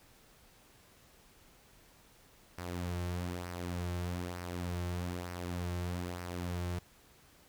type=tone with flanger; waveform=sawtooth; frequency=88.4 Hz; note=F2; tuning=22 cents sharp; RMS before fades=-38 dBFS; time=2.58-6.79 s; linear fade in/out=5 ms; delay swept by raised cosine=0.27 to 4.17 ms; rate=1.1 Hz; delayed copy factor=-0.5; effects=pink hiss -62 dBFS RMS until 7.48 s